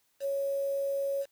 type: tone with quantisation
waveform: sine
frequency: 554 Hz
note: C#5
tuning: 1 cent flat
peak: -28 dBFS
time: 0.2-1.26 s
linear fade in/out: 50 ms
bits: 8
effects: white hiss -72 dBFS RMS until 1.31 s